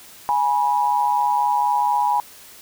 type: tone pair together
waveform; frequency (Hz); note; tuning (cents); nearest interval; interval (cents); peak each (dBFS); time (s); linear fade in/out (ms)
sine; 830.6 / 974.8; G#5 / B5; 0 / -23; minor third; 277; -19; 0.29-2.2; 0
effects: white hiss -44 dBFS RMS until 2.61 s